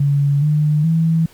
sine tone with pitch steps, 142 / 150.7 / 163.1 Hz, C#3 / D3 / E3, +42 / +45 / -18 cents, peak -12 dBFS, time 0-1.26 s, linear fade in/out 5 ms, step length 420 ms, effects pink hiss -48 dBFS RMS until 1.33 s

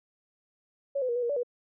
sine tone with pitch steps, 557 / 507 / 474.6 / 491.2 / 473.3 / 575 / 486 Hz, C#5 / B4 / A#4 / B4 / A#4 / D5 / B4, +8 / +45 / +31 / -9 / +26 / -37 / -28 cents, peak -26 dBFS, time 0.95-1.433 s, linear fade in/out 10 ms, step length 69 ms, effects none

